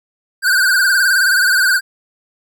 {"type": "tone with vibrato", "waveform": "square", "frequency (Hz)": 1521, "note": "F#6", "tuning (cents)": 47, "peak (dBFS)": -11, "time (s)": [0.42, 1.81], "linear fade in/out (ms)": 50, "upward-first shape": "sine", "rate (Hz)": 19, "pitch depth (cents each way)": 88, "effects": []}